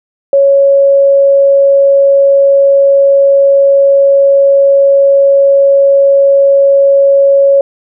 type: tone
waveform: sine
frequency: 554.4 Hz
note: C#5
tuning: in tune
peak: -3 dBFS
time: 0.33-7.61 s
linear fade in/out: 2 ms
effects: none